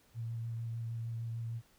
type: tone with vibrato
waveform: sine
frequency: 115.2 Hz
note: A#2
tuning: 20 cents flat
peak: -36 dBFS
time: 0.14-1.62 s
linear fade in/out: 50 ms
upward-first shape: sine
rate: 6.6 Hz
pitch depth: 15 cents each way
effects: pink hiss -67 dBFS RMS until 1.78 s